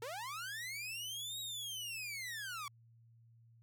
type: linear two-way sweep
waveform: sawtooth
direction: up then down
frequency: 430 to 3833 to 1103 Hz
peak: -38 dBFS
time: 0.02-2.68 s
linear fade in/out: 2 ms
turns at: 1.4 s
effects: added 115 Hz sine -61 dBFS peak until 3.62 s